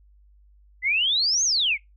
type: exponential two-way sweep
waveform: sine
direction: up then down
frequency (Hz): 1971 to 6620 to 2087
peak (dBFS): -19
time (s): 0.82-1.78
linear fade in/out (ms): 50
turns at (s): 1.44
effects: noise-tail reverb RT60 0.2 s tail -25 dB re dry + added 50 Hz sine -52 dBFS peak until 1.96 s